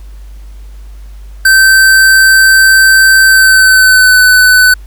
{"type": "tone with pitch glide", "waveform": "square", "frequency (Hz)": [1549, 1504], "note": ["G6", "F#6"], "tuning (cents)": [-21, 28], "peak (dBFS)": -3, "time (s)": [1.45, 4.74], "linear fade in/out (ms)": 5, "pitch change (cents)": -51, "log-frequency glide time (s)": [3.25, 4.19], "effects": ["added 50 Hz sine -26 dBFS peak until 4.86 s", "pink hiss -46 dBFS RMS until 4.86 s"]}